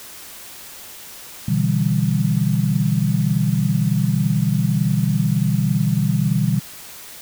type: chord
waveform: sine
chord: E minor seventh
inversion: second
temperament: equal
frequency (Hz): 123.47 / 146.83 / 164.81 / 196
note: B2 / D3 / E3 / G3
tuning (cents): 0 / 0 / 0 / 0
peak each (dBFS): -21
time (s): 1.48-6.6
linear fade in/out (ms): 5
effects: white hiss -38 dBFS RMS until 7.21 s